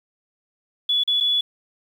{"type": "tone with dropouts", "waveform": "sine", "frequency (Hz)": 3418, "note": "G#7", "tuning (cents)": 49, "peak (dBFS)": -17, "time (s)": [0.89, 1.41], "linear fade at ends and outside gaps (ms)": 5, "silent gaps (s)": [[1.037, 1.076], [1.203, 1.207]], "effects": ["8-bit"]}